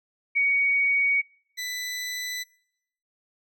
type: tone pair in turn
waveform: sine / 20% pulse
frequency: 2243 / 1991.9 Hz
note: C#7 / B6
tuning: +20 / +14 cents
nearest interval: major second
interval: 206 cents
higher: first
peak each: -19 / -25 dBFS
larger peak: first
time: 0.35-1.22 / 1.57-2.44 s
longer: neither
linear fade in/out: 20 ms
effects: noise-tail reverb RT60 0.8 s tail -25 dB re dry